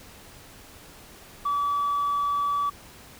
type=tone; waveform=sine; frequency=1148 Hz; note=D6; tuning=40 cents flat; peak=-21 dBFS; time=1.45-2.7 s; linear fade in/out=10 ms; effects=tanh soft clip ceiling -20 dBFS + pink hiss -48 dBFS RMS until 3.19 s